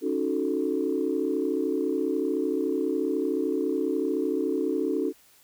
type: chord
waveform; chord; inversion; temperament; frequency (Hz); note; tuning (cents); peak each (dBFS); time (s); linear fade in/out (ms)
sine; D# half-diminished seventh; third; equal; 277.2 / 311.1 / 370 / 440; C#4 / D#4 / F#4 / A4; 0 / 0 / 0 / 0; -29; 0.01-5.13; 50
effects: tanh soft clip ceiling -14 dBFS + white hiss -58 dBFS RMS until 5.43 s